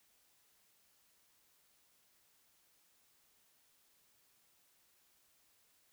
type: silence
effects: white hiss -72 dBFS RMS until 5.92 s